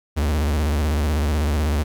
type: tone with vibrato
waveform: 45% pulse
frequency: 74.6 Hz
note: D2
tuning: 28 cents sharp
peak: -18 dBFS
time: 0.16-1.84 s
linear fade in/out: 20 ms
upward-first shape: square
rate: 16 Hz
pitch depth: 100 cents each way
effects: 10-bit